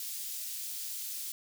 white high-pass noise, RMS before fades -39 dBFS, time 0-1.32 s, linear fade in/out 2 ms, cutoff 4100 Hz, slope 12 dB/octave, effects none

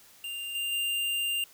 square tone with level steps, 2794 Hz, F7, in tune, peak -35 / -30 / -28 dBFS, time 0.24-1.44 s, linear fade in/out 2 ms, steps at 0.55 / 0.72 s, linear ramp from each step 2 ms, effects white hiss -56 dBFS RMS until 1.53 s

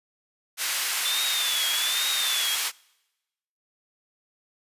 pink high-pass noise, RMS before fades -27 dBFS, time 0.57-2.72 s, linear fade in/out 50 ms, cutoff 1700 Hz, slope 12 dB/octave
sine tone with vibrato, 3520 Hz, A7, in tune, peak -26 dBFS, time 1.05-2.55 s, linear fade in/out 2 ms, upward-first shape triangle, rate 1.2 Hz, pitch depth 130 cents each way
effects noise-tail reverb RT60 1.0 s tail -25 dB re dry + resampled to 32000 Hz

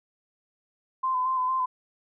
sine tone with vibrato, 1028 Hz, C6, 31 cents flat, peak -23 dBFS, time 1.03-1.66 s, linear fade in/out 10 ms, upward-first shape square, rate 4.4 Hz, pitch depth 25 cents each way, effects none

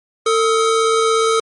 square tone pair together, 449.6 / 1271.7 Hz, A4 / D#6, +37 / +37 cents, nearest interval octave + tritone, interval 1800 cents, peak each -15 / -18 dBFS, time 0.26-1.4 s, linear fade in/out 5 ms, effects MP3 48 kbps

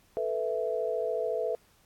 sine chord, A suspended second, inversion none, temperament equal, 440 / 493.9 / 659.3 Hz, A4 / B4 / E5, 0 / 0 / 0 cents, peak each -32 dBFS, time 0.17-1.55 s, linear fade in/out 0 ms, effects pink hiss -64 dBFS RMS until 1.85 s + AAC 64 kbps

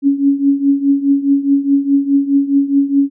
sine tone with tremolo, 279 Hz, C#4, 11 cents sharp, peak -6 dBFS, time 0.02-3.1 s, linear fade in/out 50 ms, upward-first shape triangle, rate 4.8 Hz, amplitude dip 85%, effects none

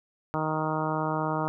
harmonic tone, 156.1 Hz, D#3, 6 cents sharp, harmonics 1 / 2 / 3 / 4 / 5 / 6 / 7 / 8 / 9, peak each -32 / -33 / -36 / -34 / -35 / -33 / -37 / -35 / -41 dBFS, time 0.34-1.48 s, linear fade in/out 0 ms, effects none

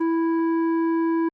sine tone with hard clipping, 329.6 Hz, E4, in tune, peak -21 dBFS, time 0-1.29 s, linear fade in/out 10 ms, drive 10 dB, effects low-pass 2000 Hz 12 dB/octave + Opus 24 kbps

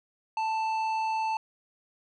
sine tone with tanh clipping, 883 Hz, A5, 6 cents sharp, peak -28 dBFS, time 0.37-1.37 s, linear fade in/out 2 ms, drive 10 dB, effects none

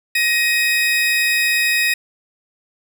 35% pulse tone pair together, 1884.9 / 2516 Hz, A#6 / D#7, +19 / +19 cents, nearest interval perfect fourth, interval 500 cents, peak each -16 / -16 dBFS, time 0.15-1.94 s, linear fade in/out 5 ms, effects none

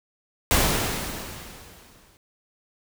pink noise with exponential decay, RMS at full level -18 dBFS, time 0.51-2.17 s, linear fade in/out 0 ms, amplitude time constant 360 ms, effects none

